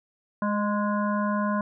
harmonic tone with a mistuned harmonic, 207.7 Hz, G#3, in tune, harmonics 1 / 3 / 5 / 7 / 8, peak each -25 / -31 / -29 / -35 / -42 dBFS, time 0.42-1.61 s, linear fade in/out 2 ms, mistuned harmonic 3, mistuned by -18 cents, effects none

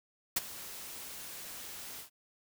white noise with ADSR envelope, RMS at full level -27 dBFS, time 0.36-2.1 s, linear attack 9 ms, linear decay 24 ms, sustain -18 dB, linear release 110 ms, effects none

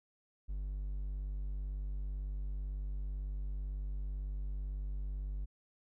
triangle tone, 49 Hz, G1, in tune, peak -34 dBFS, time 0.48-5.46 s, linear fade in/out 20 ms, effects none

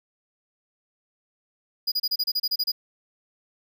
square tone bursts, 4907 Hz, D#8, 25 cents flat, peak -22 dBFS, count 11, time 1.87-2.719 s, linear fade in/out 10 ms, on 49 ms, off 31 ms, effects none

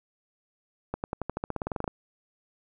accelerating click train, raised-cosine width 1 ms, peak -16 dBFS, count 16, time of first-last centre 0.94-1.878 s, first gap 99 ms, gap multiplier 0.93, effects none

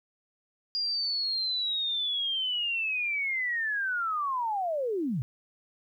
sine linear sweep, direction down, 4846 to 110 Hz, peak -27 dBFS, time 0.75-5.22 s, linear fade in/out 0 ms, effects 11-bit

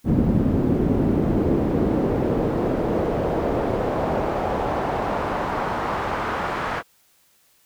brown noise with band-pass filter sweep, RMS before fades -22 dBFS, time 0.04-6.83 s, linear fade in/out 50 ms, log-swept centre 230 to 1300 Hz, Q 1.4, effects white hiss -60 dBFS RMS until 7.65 s

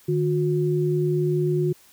sine tone pair together, 151.8 / 361 Hz, D#3 / F#4, -42 / -43 cents, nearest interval octave + minor third, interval 1499 cents, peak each -22 dBFS, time 0.08-1.73 s, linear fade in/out 10 ms, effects white hiss -54 dBFS RMS until 1.92 s

